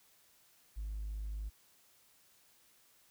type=tone with hard clipping; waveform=sine; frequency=51.91 Hz; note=G#1; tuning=in tune; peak=-38 dBFS; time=0.76-1.5 s; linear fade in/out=20 ms; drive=1 dB; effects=white hiss -67 dBFS RMS until 3.1 s